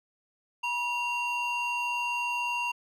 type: ring-modulated tone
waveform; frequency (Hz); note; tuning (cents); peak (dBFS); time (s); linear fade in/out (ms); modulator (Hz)
triangle; 1864.7; A#6; 0; -23; 0.63-2.72; 10; 899
effects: none